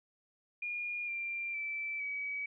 sine tone with pitch steps, 2426 / 2375 / 2324 / 2275 Hz, D#7 / D7 / D7 / C#7, -44 / +19 / -19 / +44 cents, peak -35 dBFS, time 0.62-2.46 s, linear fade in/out 5 ms, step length 460 ms, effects none

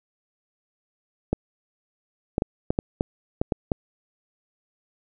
clicks, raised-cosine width 2 ms, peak -8 dBFS, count 9, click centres 1.33 / 2.381 / 2.421 / 2.705 / 2.789 / 3.009 / 3.415 / 3.522 / 3.718 s, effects none

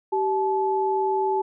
sine tone pair together, 386 / 864 Hz, G4 / A5, -27 / -32 cents, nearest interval octave + major second, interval 1395 cents, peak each -23 dBFS, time 0.12-1.42 s, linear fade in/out 10 ms, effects none

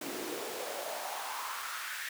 pink noise with high-pass filter sweep, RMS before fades -39 dBFS, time 0.01-2.09 s, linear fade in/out 5 ms, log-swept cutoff 290 to 1800 Hz, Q 3.4, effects none

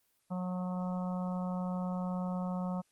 harmonic tone, 182 Hz, F#3, 28 cents flat, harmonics 1 / 3 / 4 / 5 / 6 / 7, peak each -33 / -43 / -45 / -47 / -49 / -50 dBFS, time 0.3-2.82 s, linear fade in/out 20 ms, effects white hiss -74 dBFS RMS until 2.91 s + Opus 24 kbps

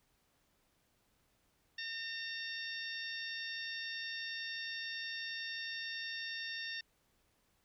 harmonic tone, 911 Hz, A#5, 40 cents flat, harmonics 2 / 3 / 4 / 5 / 6, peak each -43 / -47 / -46 / -51 / -47 dBFS, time 1.78-6.81 s, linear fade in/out 5 ms, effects pink hiss -75 dBFS RMS until 7.64 s

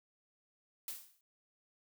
blue noise with exponential decay, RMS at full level -39 dBFS, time 0.88-1.21 s, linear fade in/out 1 ms, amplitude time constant 71 ms, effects none

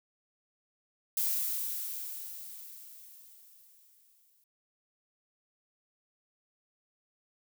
violet noise with exponential decay, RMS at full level -29 dBFS, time 1.17-4.44 s, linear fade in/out 2 ms, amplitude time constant 710 ms, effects none

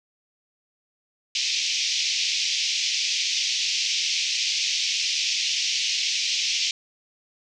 white band-pass noise, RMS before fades -25 dBFS, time 1.35-6.71 s, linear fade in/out 2 ms, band 2300 to 6100 Hz, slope 48 dB/octave, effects none

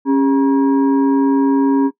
sine tone with frequency modulation, 274.7 Hz, C#4, 16 cents flat, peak -10 dBFS, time 0.05-1.91 s, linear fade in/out 50 ms, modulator 679 Hz, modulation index 0.56, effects noise-tail reverb RT60 0.1 s tail -18 dB re dry

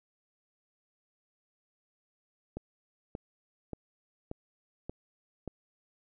click train, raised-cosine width 2 ms, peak -24 dBFS, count 6, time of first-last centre 2.57-5.477 s, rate 1.72 Hz, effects none

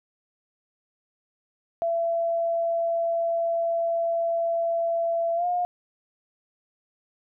sine tone with pitch glide, 672 to 712 Hz, E5 to F5, +33 to +33 cents, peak -22 dBFS, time 1.82-5.65 s, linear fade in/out 0 ms, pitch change +100 cents, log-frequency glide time 5.35-5.46 s, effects none

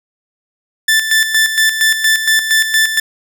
sawtooth tone with tremolo, 1762 Hz, A6, 2 cents sharp, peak -5 dBFS, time 0.88-3 s, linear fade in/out 5 ms, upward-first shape square, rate 4.3 Hz, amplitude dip 60%, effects none

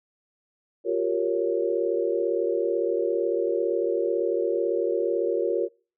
sine chord, G half-diminished seventh, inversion third, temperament equal with one note detuned, 354.1 / 392 / 466.2 / 554.4 Hz, F4 / G4 / Bb4 / Db5, +24 / 0 / 0 / 0 cents, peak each -27 / -29 / -26 / -29 dBFS, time 0.84-5.69 s, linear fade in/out 50 ms, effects noise-tail reverb RT60 0.4 s tail -26 dB re dry

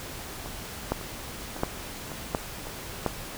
two click trains, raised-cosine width 1 ms, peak -23 / -10 dBFS, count 5 / 4, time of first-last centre 0.46-2.67 / 0.92-3.063 s, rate 1.81 / 1.4 Hz, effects pink hiss -39 dBFS RMS until 3.37 s

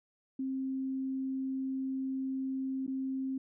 sine tone with dropouts, 265.1 Hz, C4, 23 cents sharp, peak -32 dBFS, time 0.39-3.38 s, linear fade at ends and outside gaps 5 ms, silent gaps 2.866-2.877 s, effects none

